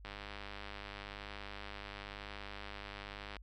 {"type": "click train", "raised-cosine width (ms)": 0.3, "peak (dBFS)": -29, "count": 336, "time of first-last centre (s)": [0.05, 3.367], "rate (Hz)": 101, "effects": ["added 50 Hz sine -51 dBFS peak until 3.42 s"]}